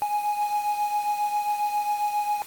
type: beating tone pair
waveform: triangle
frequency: 830.6 / 838 Hz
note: G#5 / G#5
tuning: 0 / +15 cents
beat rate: 7.4 Hz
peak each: -22 / -29 dBFS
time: 0.02-2.42 s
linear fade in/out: 0 ms
effects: white hiss -44 dBFS RMS until 2.46 s + Opus 24 kbps